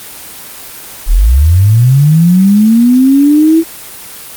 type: linear sweep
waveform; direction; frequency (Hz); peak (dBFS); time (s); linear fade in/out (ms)
sine; up; 32.03 to 332.4; -3; 1.06-3.64; 50
effects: white hiss -28 dBFS RMS until 4.36 s + Opus 24 kbps